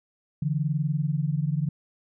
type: tone pair together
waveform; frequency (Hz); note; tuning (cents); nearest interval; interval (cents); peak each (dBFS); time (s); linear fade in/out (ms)
sine; 144.24 / 164.81; D3 / E3; -31 / 0; major second; 231; -25 / -27; 0.42-1.69; 5
effects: none